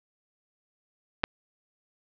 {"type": "clicks", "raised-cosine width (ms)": 0.3, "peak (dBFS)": [-24, -6], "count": 2, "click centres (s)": [1.235, 1.239], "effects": ["low-pass 4000 Hz 12 dB/octave"]}